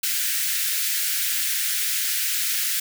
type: high-pass noise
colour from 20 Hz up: white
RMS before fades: -24 dBFS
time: 0.03-2.8 s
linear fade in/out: 5 ms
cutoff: 1500 Hz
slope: 48 dB/octave
effects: none